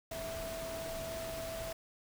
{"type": "tone in noise", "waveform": "sine", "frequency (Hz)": 657, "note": "E5", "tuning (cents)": -6, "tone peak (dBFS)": -40, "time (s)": [0.11, 1.73], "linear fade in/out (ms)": 5, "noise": "pink", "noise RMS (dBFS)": -44, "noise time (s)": [0.11, 1.73], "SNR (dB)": 1, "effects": []}